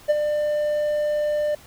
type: tone with ADSR envelope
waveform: triangle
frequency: 597 Hz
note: D5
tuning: 28 cents sharp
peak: -11 dBFS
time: 0.08-1.55 s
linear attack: 23 ms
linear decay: 27 ms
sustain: -7 dB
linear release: 5 ms
effects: pink hiss -48 dBFS RMS until 1.66 s